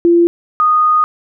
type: tone pair in turn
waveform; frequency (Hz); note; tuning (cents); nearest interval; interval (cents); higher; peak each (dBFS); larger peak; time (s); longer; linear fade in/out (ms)
sine; 342.5 / 1237.6; F4 / D#6; -34 / -10; octave + minor seventh; 2224; second; -6 / -8; first; 0.05-0.27 / 0.6-1.04; second; 0
effects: none